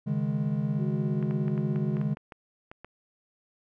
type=chord; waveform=triangle; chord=C# suspended second; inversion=none; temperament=equal; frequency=138.59 / 155.56 / 207.7 Hz; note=C#3 / D#3 / G#3; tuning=0 / 0 / 0 cents; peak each=-28 dBFS; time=0.06-2.15 s; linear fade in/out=20 ms
type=tone; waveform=sine; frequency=370 Hz; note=F#4; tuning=in tune; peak=-36 dBFS; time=0.77-2.02 s; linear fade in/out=50 ms
type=clicks; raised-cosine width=0.5 ms; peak=-28 dBFS; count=11; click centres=1.227 / 1.31 / 1.481 / 1.578 / 1.76 / 1.969 / 2.014 / 2.171 / 2.322 / 2.715 / 2.846 s
effects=none